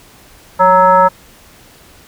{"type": "tone with frequency modulation", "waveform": "sine", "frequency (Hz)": 930, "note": "A#5", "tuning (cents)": -4, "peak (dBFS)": -5, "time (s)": [0.59, 1.09], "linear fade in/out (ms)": 20, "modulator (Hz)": 376, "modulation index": 1.1, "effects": ["pink hiss -43 dBFS RMS until 2.07 s"]}